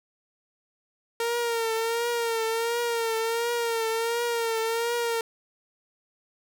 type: tone with vibrato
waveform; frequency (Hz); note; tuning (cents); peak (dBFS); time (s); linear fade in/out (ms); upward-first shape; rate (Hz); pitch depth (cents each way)
sawtooth; 461.4; A#4; -18; -21; 1.2-5.21; 2; triangle; 1.4; 61
effects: none